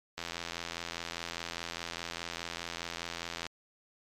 click train, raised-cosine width 0.2 ms, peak -19 dBFS, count 280, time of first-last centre 0.18-3.466 s, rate 84.9 Hz, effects MP3 96 kbps

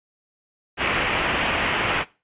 white low-pass noise, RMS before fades -23 dBFS, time 0.77-2.05 s, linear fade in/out 50 ms, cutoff 3000 Hz, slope 48 dB/octave, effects noise-tail reverb RT60 0.3 s tail -20 dB re dry + resampled to 8000 Hz

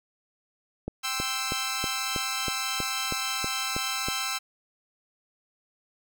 click train, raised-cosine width 2 ms, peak -18 dBFS, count 11, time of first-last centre 0.88-4.085 s, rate 3.12 Hz
10% pulse chord, C major, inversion second, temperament equal, 784 / 1046.5 / 1318.5 Hz, G5 / C6 / E6, 0 / 0 / 0 cents, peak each -27 / -26 / -22 dBFS, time 1.03-4.39 s, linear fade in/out 20 ms
effects none

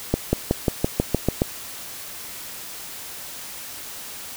accelerating click train, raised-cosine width 2 ms, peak -4 dBFS, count 9, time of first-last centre 0.14-1.419 s, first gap 190 ms, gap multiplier 0.95, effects white hiss -36 dBFS RMS until 4.36 s

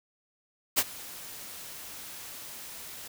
white noise with ADSR envelope, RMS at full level -22 dBFS, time 0.76-3.08 s, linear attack 25 ms, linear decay 47 ms, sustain -21 dB, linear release 7 ms, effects none

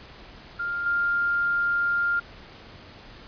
sine tone with level steps, 1400 Hz, F6, 4 cents sharp, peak -26 / -21 dBFS, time 0.59-2.2 s, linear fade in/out 10 ms, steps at 0.86 s, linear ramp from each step 2 ms, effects pink hiss -46 dBFS RMS until 3.27 s + resampled to 11025 Hz

